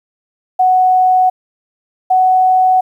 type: tone pair in turn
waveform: sine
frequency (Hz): 741 / 744.4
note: F#5 / F#5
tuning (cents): +2 / +10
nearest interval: unison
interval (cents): 8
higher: second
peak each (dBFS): -7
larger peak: neither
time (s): 0.59-1.3 / 2.1-2.81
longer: neither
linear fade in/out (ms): 10
effects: 8-bit